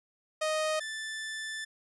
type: tone pair in turn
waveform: sawtooth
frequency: 622.3 / 1760.1 Hz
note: D#5 / A6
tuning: 0 / 0 cents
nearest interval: octave + tritone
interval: 1800 cents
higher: second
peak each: -24 / -32 dBFS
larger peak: first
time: 0.41-0.8 / 0.8-1.65 s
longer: second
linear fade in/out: 10 ms
effects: resampled to 24000 Hz